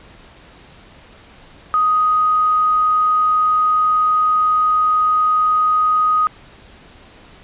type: tone with quantisation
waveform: sine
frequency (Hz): 1249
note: D#6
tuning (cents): +6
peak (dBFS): -12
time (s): 1.74-6.27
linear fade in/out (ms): 0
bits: 6
effects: pink hiss -44 dBFS RMS until 7.43 s + resampled to 8000 Hz